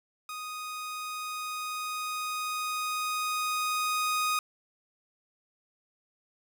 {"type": "tone with level ramp", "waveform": "sawtooth", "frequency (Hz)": 1244.5, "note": "D#6", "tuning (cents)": 0, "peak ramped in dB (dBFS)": [-33, -22], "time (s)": [0.29, 4.39], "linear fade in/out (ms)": 2, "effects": []}